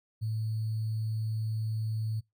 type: tone with sample-and-hold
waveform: sine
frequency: 110 Hz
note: A2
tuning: in tune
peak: -29 dBFS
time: 0.21-2.21 s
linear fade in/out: 20 ms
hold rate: 4410 Hz
effects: noise-tail reverb RT60 0.2 s tail -26 dB re dry